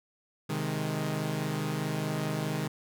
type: chord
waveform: sawtooth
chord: Ab major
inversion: first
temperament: equal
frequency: 130.81 / 155.56 / 207.7 Hz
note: C3 / Eb3 / Ab3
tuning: 0 / 0 / 0 cents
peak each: -32 / -28 / -32 dBFS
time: 0.49-2.68 s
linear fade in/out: 10 ms
effects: none